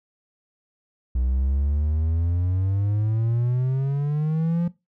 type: exponential sweep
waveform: triangle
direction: up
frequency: 61.1 to 174.61 Hz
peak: -18 dBFS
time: 1.15-4.68 s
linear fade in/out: 5 ms
effects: noise-tail reverb RT60 0.2 s tail -17 dB re dry